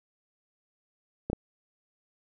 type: clicks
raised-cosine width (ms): 2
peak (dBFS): -17 / -14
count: 2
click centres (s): 1.3 / 1.331
effects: none